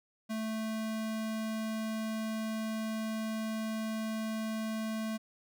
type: tone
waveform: square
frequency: 220 Hz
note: A3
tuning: in tune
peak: -34 dBFS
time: 0.29-5.18 s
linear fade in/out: 20 ms
effects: none